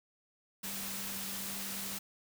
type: tone in noise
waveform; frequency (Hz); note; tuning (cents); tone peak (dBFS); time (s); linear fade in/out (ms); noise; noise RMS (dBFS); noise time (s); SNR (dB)
sine; 196; G3; 0; -47; 0.63-1.99; 10; white; -40; 0.63-1.99; -10
effects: none